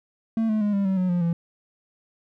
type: tone with pitch steps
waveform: triangle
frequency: 224.5 / 215.6 / 207.1 / 198.85 / 190.97 / 183.41 / 176.14 / 169.16 Hz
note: A3 / A3 / G#3 / G3 / G3 / F#3 / F3 / E3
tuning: +35 / -35 / -5 / +25 / -45 / -15 / +15 / +45 cents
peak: -18 dBFS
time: 0.37-1.33 s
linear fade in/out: 2 ms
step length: 120 ms
effects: none